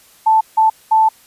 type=tone bursts at uneven times; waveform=sine; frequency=880 Hz; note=A5; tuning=in tune; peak=-8 dBFS; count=3; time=0.26-0.41 / 0.57-0.7 / 0.91-1.09 s; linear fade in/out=10 ms; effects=white hiss -48 dBFS RMS until 1.26 s + resampled to 32000 Hz